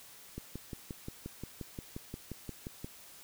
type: click train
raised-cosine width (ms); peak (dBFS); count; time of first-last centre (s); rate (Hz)
3; -27; 15; 0.38-2.845; 5.68
effects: white hiss -54 dBFS RMS until 3.23 s